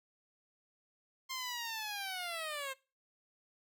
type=linear sweep; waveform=10% pulse; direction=down; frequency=1061 to 523.3 Hz; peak=-30 dBFS; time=1.29-2.74 s; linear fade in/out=20 ms; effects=noise-tail reverb RT60 0.3 s tail -21 dB re dry